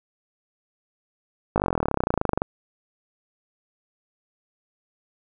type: slowing click train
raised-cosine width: 1 ms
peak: -7 dBFS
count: 30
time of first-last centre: 1.56-2.419 s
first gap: 19 ms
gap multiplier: 1.03
effects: none